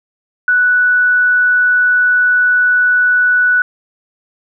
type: tone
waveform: sine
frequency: 1480 Hz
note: F#6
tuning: in tune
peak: -8 dBFS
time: 0.48-3.62 s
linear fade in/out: 2 ms
effects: none